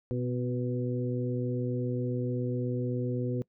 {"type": "harmonic tone with a mistuned harmonic", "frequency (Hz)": 123.47, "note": "B2", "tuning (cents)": 0, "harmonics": [1, 2, 3, 4], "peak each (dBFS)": [-31, -34, -36, -37], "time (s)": [0.11, 3.42], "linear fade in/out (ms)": 0, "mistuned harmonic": 2, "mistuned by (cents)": 27, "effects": ["noise-tail reverb RT60 0.1 s tail -23 dB re dry"]}